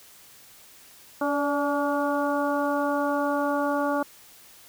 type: harmonic tone with a mistuned harmonic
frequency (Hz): 285.5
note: D4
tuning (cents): -49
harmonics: 1 / 2 / 3 / 4 / 5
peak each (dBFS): -27 / -27 / -30 / -31 / -33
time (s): 1.21-4.03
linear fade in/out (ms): 5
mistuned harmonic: 2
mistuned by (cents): +29
effects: white hiss -51 dBFS RMS until 4.68 s